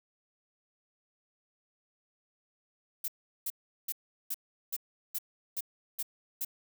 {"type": "noise bursts", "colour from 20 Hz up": "violet", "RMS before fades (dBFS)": -34, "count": 9, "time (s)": [3.04, 6.449], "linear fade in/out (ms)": 5, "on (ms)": 41, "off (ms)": 380, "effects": []}